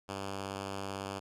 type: tone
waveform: 5% pulse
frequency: 98 Hz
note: G2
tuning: in tune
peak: -26 dBFS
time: 0.08-1.2 s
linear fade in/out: 20 ms
effects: low-pass 10000 Hz 12 dB/octave